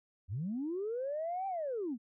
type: linear two-way sweep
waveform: sine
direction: up then down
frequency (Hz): 78.3 to 789 to 209.9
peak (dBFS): -33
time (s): 0.28-1.98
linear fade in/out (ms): 50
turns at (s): 1.47
effects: tanh soft clip ceiling -29 dBFS